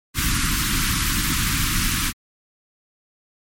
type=band-stop noise; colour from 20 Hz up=pink; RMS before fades=-21 dBFS; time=0.14-2.13 s; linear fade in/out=50 ms; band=310 to 1100 Hz; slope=48 dB/octave; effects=MP3 64 kbps